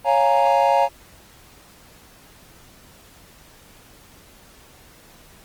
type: chord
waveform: triangle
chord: Bb minor seventh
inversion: first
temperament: equal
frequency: 554.4 / 698.5 / 830.6 / 932.3 Hz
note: Db5 / F5 / Ab5 / Bb5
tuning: 0 / 0 / 0 / 0 cents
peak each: -18 dBFS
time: 0.04-0.89 s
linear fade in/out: 50 ms
effects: pink hiss -49 dBFS RMS until 5.44 s + Opus 32 kbps